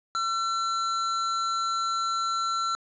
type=tone; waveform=square; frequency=1350 Hz; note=E6; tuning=41 cents sharp; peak=-26 dBFS; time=0.15-2.75 s; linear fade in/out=0 ms; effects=resampled to 16000 Hz + 9-bit